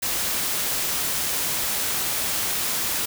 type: noise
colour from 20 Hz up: white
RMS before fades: -25 dBFS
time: 0.02-3.06 s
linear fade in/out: 10 ms
effects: none